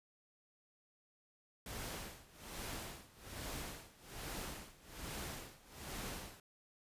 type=noise with tremolo; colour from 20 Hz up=pink; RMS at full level=-44 dBFS; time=1.66-6.4 s; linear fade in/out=2 ms; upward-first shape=sine; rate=1.2 Hz; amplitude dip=90%; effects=resampled to 32000 Hz